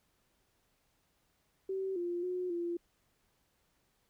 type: tone with pitch steps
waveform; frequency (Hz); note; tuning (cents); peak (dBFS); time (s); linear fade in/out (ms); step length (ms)
sine; 383.2 / 348.9 / 362.9 / 344.3; G4 / F4 / F#4 / F4; -39 / -2 / -34 / -25; -33; 1.69-2.77; 5; 270
effects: pink hiss -75 dBFS RMS until 4.09 s